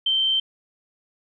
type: tone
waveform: sine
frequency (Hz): 3118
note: G7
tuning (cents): -10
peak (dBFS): -18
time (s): 0.06-0.4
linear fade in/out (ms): 5
effects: none